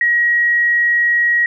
sine tone, 1900 Hz, A#6, 33 cents sharp, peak -11 dBFS, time 0.01-1.46 s, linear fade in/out 2 ms, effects none

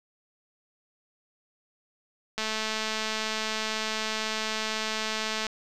click train, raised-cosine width 0.2 ms, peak -13 dBFS, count 674, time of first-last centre 2.38-5.467 s, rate 218 Hz, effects none

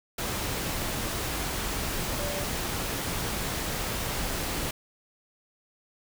sine tone in noise, 580 Hz, D5, 22 cents flat, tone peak -34 dBFS, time 2.19-2.44 s, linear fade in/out 5 ms, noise pink, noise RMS -31 dBFS, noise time 0.18-4.71 s, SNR -6 dB, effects none

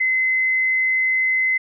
sine tone, 2048 Hz, C7, 38 cents flat, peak -16 dBFS, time 0-1.58 s, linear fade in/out 10 ms, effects none

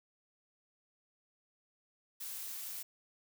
blue noise, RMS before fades -43 dBFS, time 2.2-2.83 s, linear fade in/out 10 ms, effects none

